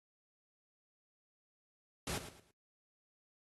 pink noise with echo, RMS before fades -39 dBFS, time 2.07-2.18 s, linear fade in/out 2 ms, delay 110 ms, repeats 3, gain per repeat -11 dB, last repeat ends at 2.51 s, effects high-pass 60 Hz 12 dB/octave + AAC 32 kbps

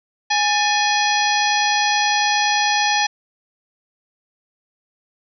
harmonic tone with a mistuned harmonic, 830.6 Hz, G#5, in tune, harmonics 1 / 2 / 3 / 4 / 5 / 6 / 7, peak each -19 / -22 / -24 / -25 / -26 / -27 / -27 dBFS, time 0.3-3.07 s, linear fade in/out 10 ms, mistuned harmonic 2, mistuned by +120 cents, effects none

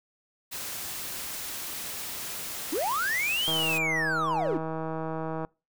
white noise, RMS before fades -36 dBFS, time 0.51-3.79 s, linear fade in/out 20 ms
triangle linear two-way sweep, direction up then down, 261.6 to 3253 to 261.6 Hz, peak -24 dBFS, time 2.72-4.58 s, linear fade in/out 10 ms, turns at 3.49 s
click train, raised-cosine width 1 ms, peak -20 dBFS, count 316, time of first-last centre 3.48-5.449 s, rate 160 Hz
effects noise-tail reverb RT60 0.3 s tail -25 dB re dry

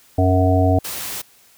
harmonic tone, 92.5 Hz, F#2, in tune, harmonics 1 / 3 / 5 / 7 / 8, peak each -15 / -19 / -24 / -20 / -22 dBFS, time 0.18-0.79 s, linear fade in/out 5 ms
white noise, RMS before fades -28 dBFS, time 0.84-1.22 s, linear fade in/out 10 ms
effects white hiss -52 dBFS RMS until 1.57 s

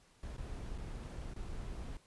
brown noise with dropouts, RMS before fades -43 dBFS, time 0.23-1.97 s, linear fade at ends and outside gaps 1 ms, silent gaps 0.366-0.381 / 0.778-0.784 / 1.336-1.362 s, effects pink hiss -67 dBFS RMS until 2.06 s + resampled to 24000 Hz

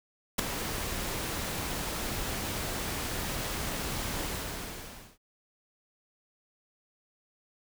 pink noise with ADSR envelope, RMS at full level -21 dBFS, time 0.38-5.18 s, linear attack 14 ms, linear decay 3 ms, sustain -13 dB, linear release 980 ms, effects none

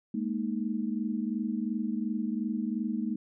sine chord, Ab suspended second, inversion none, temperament equal with one note detuned, 210.3 / 233.1 / 311.1 Hz, Ab3 / Bb3 / Eb4, +22 / 0 / 0 cents, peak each -32 / -32 / -36 dBFS, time 0.14-3.16 s, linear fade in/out 5 ms, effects none

